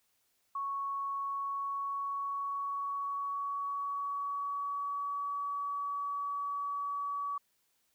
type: tone with pitch glide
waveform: sine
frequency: 1108.7 to 1137.9 Hz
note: C#6 to C#6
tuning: 0 to +45 cents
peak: -33 dBFS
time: 0.55-7.38 s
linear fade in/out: 5 ms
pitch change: +45 cents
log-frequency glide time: 1.14-5.3 s
effects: white hiss -75 dBFS RMS until 7.94 s